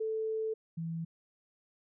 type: tone pair in turn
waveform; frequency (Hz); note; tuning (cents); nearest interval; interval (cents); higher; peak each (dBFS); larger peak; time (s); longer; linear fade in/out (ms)
sine; 440 / 164.81; A4 / E3; 0 / 0; octave + perfect fourth; 1700; first; -31 / -34; first; 0-0.54 / 0.77-1.05; first; 10
effects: none